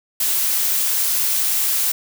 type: noise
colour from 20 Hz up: blue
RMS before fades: -19 dBFS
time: 0.2-1.92 s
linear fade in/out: 5 ms
effects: none